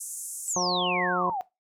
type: band-pass noise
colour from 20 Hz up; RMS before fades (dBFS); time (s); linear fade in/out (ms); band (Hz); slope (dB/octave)
white; -37; 0-0.54; 10; 6700 to 11000; 48
type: exponential sweep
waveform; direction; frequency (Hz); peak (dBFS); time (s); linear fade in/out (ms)
sine; down; 7902 to 716; -27; 0.48-1.41; 0
type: harmonic tone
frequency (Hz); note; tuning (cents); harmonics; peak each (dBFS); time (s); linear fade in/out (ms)
179.8; F#3; -49; 1 / 2 / 3 / 4 / 5 / 6; -32 / -32 / -32 / -32 / -32 / -32; 0.56-1.3; 2
effects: noise-tail reverb RT60 0.2 s tail -18 dB re dry